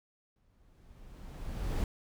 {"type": "noise with exponential growth", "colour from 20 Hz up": "brown", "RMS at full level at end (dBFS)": -30, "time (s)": [0.36, 1.84], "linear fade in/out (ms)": 1, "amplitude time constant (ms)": 320, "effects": []}